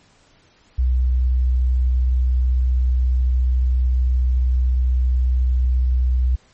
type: tone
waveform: sine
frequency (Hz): 62.7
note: B1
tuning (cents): +27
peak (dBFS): -14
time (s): 0.78-6.36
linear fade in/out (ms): 10
effects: pink hiss -55 dBFS RMS until 6.53 s + MP3 32 kbps